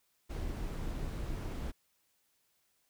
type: noise with amplitude modulation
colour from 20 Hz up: brown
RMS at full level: -36 dBFS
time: 0.29-1.72 s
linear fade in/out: 20 ms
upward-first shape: sine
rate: 286 Hz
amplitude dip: 40%
effects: white hiss -75 dBFS RMS until 2.89 s